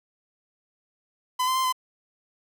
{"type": "tone with pitch steps", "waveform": "45% pulse", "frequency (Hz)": [1011, 1035, 1043, 1022], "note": ["B5", "C6", "C6", "C6"], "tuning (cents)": [40, -19, -6, -41], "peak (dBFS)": -22, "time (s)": [1.39, 1.726], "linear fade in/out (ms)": 10, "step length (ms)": 84, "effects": []}